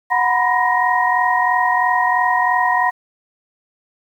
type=tone cluster; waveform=sine; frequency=734 / 966 / 1009 / 1875 Hz; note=F#5 / B5 / B5 / A#6; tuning=-14 / -39 / +37 / +10 cents; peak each=-19 dBFS; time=0.1-2.91 s; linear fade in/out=20 ms; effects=8-bit